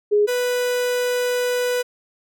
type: tone pair in turn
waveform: sine / 45% pulse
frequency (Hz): 415.3 / 493.9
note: G#4 / B4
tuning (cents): 0 / 0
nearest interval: minor third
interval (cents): 300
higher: second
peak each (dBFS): -13 / -19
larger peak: first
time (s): 0.11-0.27 / 0.27-1.83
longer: second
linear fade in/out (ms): 20
effects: none